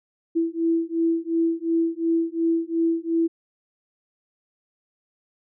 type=beating tone pair; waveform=sine; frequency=329.6 / 332.4 Hz; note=E4 / E4; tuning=0 / +15 cents; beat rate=2.8 Hz; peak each=-23 dBFS; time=0.35-3.28 s; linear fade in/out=20 ms; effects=none